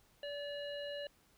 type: harmonic tone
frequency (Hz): 576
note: D5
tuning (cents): -34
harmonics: 1 / 3 / 5 / 7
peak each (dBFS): -41 / -50 / -48 / -54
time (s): 0.23-1.07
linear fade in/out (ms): 2
effects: pink hiss -69 dBFS RMS until 1.37 s